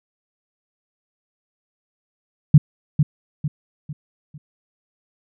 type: tone with echo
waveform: sine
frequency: 149.5 Hz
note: D3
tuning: 31 cents sharp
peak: -3 dBFS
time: 2.54-2.58 s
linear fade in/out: 5 ms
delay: 450 ms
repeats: 4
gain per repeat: -8 dB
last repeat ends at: 4.38 s
effects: none